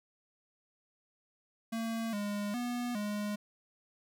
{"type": "tone with pitch steps", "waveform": "square", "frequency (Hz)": [226.9, 205.1, 243.3, 207.5], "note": ["A#3", "G#3", "B3", "G#3"], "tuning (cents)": [-47, -21, -26, -1], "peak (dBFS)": -34, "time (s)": [1.72, 3.36], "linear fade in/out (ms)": 10, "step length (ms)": 410, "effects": []}